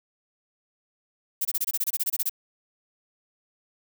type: noise bursts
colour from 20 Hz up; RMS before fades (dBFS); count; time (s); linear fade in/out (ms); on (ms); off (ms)
violet; -25; 14; 1.41-2.296; 10; 41; 24
effects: none